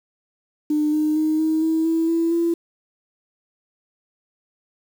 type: tone with pitch steps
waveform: sine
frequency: 301.1 / 306 / 311 / 316.1 / 321.2 / 326.5 / 331.8 / 337.2 Hz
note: D4 / D#4 / D#4 / D#4 / E4 / E4 / E4 / E4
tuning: +43 / -29 / -1 / +27 / -45 / -17 / +11 / +39 cents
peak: -16 dBFS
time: 0.7-2.54 s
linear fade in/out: 5 ms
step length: 230 ms
effects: tanh soft clip ceiling -12 dBFS + 7-bit